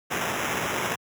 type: noise with sample-and-hold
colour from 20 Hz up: blue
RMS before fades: -28 dBFS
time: 0.1-0.96 s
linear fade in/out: 20 ms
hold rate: 4410 Hz
effects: high-pass 100 Hz 12 dB/octave